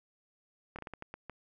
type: slowing click train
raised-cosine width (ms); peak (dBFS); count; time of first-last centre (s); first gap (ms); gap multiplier
0.5; -27; 8; 0.76-1.297; 27; 1.34
effects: none